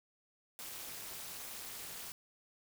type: noise with amplitude modulation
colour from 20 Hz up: white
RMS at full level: -42 dBFS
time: 0.59-2.12 s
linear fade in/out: 0 ms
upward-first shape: sine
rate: 275 Hz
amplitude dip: 95%
effects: none